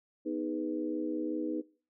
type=harmonic tone with a mistuned harmonic; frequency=82.41 Hz; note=E2; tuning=in tune; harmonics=3 / 4 / 5 / 6; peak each=-40 / -33 / -41 / -39 dBFS; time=0.25-1.62 s; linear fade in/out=20 ms; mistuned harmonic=4; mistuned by=-92 cents; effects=noise-tail reverb RT60 0.4 s tail -21 dB re dry